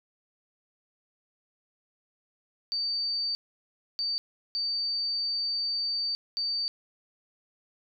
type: tone bursts at uneven times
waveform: sine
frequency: 4605 Hz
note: D8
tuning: 35 cents flat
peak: -27 dBFS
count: 4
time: 2.72-3.35 / 3.99-4.18 / 4.55-6.15 / 6.37-6.68 s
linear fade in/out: 0 ms
effects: none